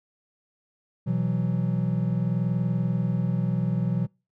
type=chord; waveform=triangle; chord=B suspended fourth; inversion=none; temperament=just; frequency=123.47 / 164.63 / 185.21 Hz; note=B2 / E3 / F#3; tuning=0 / -2 / +2 cents; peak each=-25 dBFS; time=1.06-4.07 s; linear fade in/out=20 ms; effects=noise-tail reverb RT60 0.3 s tail -26 dB re dry